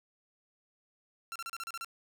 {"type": "tone bursts", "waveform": "sawtooth", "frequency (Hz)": 1359, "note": "F6", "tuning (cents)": -48, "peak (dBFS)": -34, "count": 8, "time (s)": [1.32, 1.846], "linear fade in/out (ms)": 0, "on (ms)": 36, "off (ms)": 34, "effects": []}